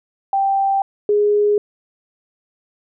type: tone pair in turn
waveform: sine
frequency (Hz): 784 / 414.6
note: G5 / G#4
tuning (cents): 0 / -3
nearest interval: major seventh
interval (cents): 1103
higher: first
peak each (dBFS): -14 / -12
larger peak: second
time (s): 0.33-0.82 / 1.09-1.58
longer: neither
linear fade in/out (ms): 2
effects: none